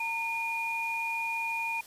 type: tone pair together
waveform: sine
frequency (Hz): 913 / 2437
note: A#5 / D#7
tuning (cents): -36 / -37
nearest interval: octave + perfect fourth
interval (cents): 1699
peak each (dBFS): -34 / -31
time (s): 0-1.81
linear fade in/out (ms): 5
effects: white hiss -51 dBFS RMS until 1.86 s + resampled to 32000 Hz